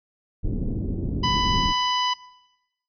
pink low-pass noise, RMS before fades -26 dBFS, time 0.43-1.73 s, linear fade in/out 20 ms, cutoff 340 Hz, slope 24 dB/octave
harmonic tone, 996 Hz, B5, 14 cents sharp, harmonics 1 / 2 / 3 / 4 / 5 / 6, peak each -23 / -33 / -26 / -38 / -30 / -41 dBFS, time 1.23-2.14 s, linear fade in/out 10 ms
effects noise-tail reverb RT60 1.0 s tail -20 dB re dry

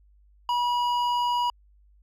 sine tone with hard clipping, 969 Hz, B5, 33 cents flat, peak -24 dBFS, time 0.49-1.5 s, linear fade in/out 2 ms, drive 9 dB, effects added 50 Hz sine -55 dBFS peak until 2.02 s

